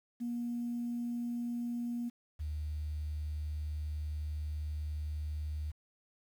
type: tone pair in turn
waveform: sine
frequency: 238.4 / 75.88 Hz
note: A#3 / D#2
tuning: +39 / -43 cents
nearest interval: octave + minor sixth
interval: 1982 cents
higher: first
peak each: -33 / -34 dBFS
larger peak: first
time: 0.2-2.1 / 2.39-5.72 s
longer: second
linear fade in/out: 20 ms
effects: tanh soft clip ceiling -29 dBFS + 10-bit